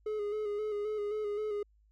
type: tone with vibrato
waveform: triangle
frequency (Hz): 420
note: G#4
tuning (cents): +19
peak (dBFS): -30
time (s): 0.06-1.63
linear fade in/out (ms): 5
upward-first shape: square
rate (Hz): 3.8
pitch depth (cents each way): 32
effects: added 52 Hz sine -63 dBFS peak until 1.91 s